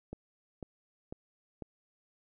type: click train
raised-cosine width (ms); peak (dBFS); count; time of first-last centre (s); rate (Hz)
2; -27; 4; 0.13-1.623; 2.01
effects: none